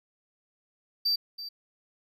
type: tone with echo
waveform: triangle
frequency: 4660 Hz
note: D8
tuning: 14 cents flat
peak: -22 dBFS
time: 1.05-1.16 s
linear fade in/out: 10 ms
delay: 330 ms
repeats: 1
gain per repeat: -13 dB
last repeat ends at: 1.49 s
effects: none